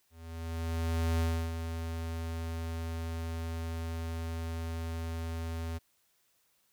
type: tone with ADSR envelope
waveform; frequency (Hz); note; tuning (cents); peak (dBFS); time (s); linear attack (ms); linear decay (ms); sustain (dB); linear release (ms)
square; 82.3; E2; -2; -27; 0.1-5.79; 1100; 310; -8; 22
effects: white hiss -72 dBFS RMS until 6.72 s